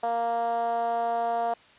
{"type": "tone with band-pass filter", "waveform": "10% pulse", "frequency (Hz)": 233.1, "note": "A#3", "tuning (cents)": 0, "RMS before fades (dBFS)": -27, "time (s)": [0.03, 1.54], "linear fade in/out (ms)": 5, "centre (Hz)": 690, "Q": 3.8, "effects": ["white hiss -55 dBFS RMS until 1.78 s", "resampled to 8000 Hz"]}